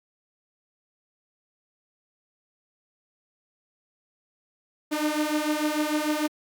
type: beating tone pair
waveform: sawtooth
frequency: 299.6 / 306.3 Hz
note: D4 / D#4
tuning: +35 / -27 cents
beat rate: 6.7 Hz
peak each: -23 dBFS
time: 4.91-6.28 s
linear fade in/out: 20 ms
effects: Opus 48 kbps